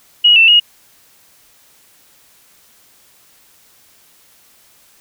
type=tone with pitch steps; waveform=sine; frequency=2899 / 2677 / 2877 Hz; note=F#7 / E7 / F#7; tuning=-36 / +26 / -49 cents; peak=-5 dBFS; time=0.24-0.6 s; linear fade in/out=10 ms; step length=120 ms; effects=white hiss -50 dBFS RMS until 5 s